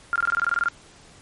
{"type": "tone bursts", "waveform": "sine", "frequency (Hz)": 1396.9, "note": "F6", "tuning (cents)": 0, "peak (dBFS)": -18, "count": 12, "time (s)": [0.13, 0.685], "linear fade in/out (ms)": 0, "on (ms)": 27, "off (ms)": 21, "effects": ["pink hiss -50 dBFS RMS until 1.21 s", "MP3 48 kbps"]}